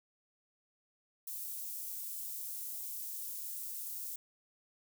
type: high-pass noise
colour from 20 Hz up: white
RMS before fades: -42 dBFS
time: 1.27-4.16 s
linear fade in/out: 5 ms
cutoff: 10000 Hz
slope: 12 dB/octave
effects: none